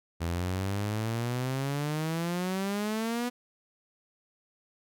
sawtooth exponential sweep, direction up, 82.41 to 246.9 Hz, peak -25 dBFS, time 0.2-3.3 s, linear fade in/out 20 ms, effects none

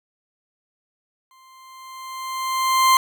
40% pulse tone with exponential growth, 1046.5 Hz, C6, in tune, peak -10 dBFS, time 1.31-2.97 s, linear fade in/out 1 ms, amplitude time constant 360 ms, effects none

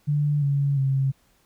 sine tone with pitch steps, 146.83 / 140.85 / 135.11 Hz, D3 / C#3 / C#3, 0 / +28 / -44 cents, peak -19 dBFS, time 0.07-1.12 s, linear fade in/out 20 ms, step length 350 ms, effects pink hiss -63 dBFS RMS until 1.45 s

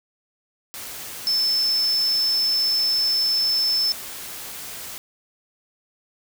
sine tone in noise, 5274 Hz, E8, in tune, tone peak -18 dBFS, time 1.27-3.92 s, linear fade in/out 0 ms, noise white, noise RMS -35 dBFS, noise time 0.74-4.98 s, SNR +14 dB, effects none

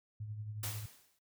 sine tone with tremolo, 106.3 Hz, G#2, 41 cents sharp, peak -38 dBFS, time 0.2-0.86 s, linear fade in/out 5 ms, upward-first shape triangle, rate 11 Hz, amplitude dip 55%
white noise with exponential decay, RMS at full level -38 dBFS, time 0.63-1.19 s, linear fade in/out 5 ms, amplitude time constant 120 ms
effects noise-tail reverb RT60 0.1 s tail -21 dB re dry

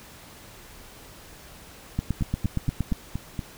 two click trains, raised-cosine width 5 ms, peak -12 / -16 dBFS, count 9 / 6, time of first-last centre 1.99-2.923 / 2.21-3.392 s, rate 8.57 / 4.23 Hz, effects pink hiss -47 dBFS RMS until 3.57 s

